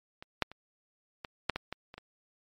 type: clicks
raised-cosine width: 0.3 ms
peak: -28 / -10 / -30 / -22 / -10 / -17 / -20 / -30 / -28 dBFS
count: 9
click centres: 0.225 / 0.423 / 0.516 / 1.248 / 1.497 / 1.56 / 1.726 / 1.941 / 1.98 s
effects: MP3 64 kbps